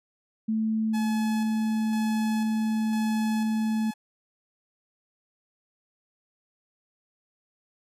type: tone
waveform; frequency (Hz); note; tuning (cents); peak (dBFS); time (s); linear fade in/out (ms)
sine; 220; A3; 0; -23; 0.48-3.91; 10
type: tone with tremolo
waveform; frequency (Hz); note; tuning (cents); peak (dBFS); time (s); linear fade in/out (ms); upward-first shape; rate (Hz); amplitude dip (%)
sawtooth; 853; G#5; +46; -30; 0.93-3.94; 20; square; 1; 40
effects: resampled to 32000 Hz